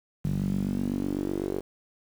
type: tone with band-pass filter sweep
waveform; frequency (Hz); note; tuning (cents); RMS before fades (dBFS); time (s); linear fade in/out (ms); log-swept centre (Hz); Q
sawtooth; 47.97; G1; -37; -29; 0.24-1.61; 10; 160 to 400; 4.3
effects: 8-bit